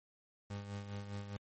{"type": "tone with tremolo", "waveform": "30% pulse", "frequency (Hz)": 101.1, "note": "G#2", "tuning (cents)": -46, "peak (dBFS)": -37, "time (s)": [0.5, 1.37], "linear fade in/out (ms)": 5, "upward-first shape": "sine", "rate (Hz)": 4.9, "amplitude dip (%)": 55, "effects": ["MP3 32 kbps"]}